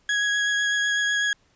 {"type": "tone with vibrato", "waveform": "35% pulse", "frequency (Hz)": 1661.2, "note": "G#6", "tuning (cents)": 0, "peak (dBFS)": -19, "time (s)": [0.09, 1.33], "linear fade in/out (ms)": 2, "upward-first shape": "triangle", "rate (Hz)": 8, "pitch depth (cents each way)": 12, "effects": ["pink hiss -63 dBFS RMS until 1.55 s", "resampled to 16000 Hz"]}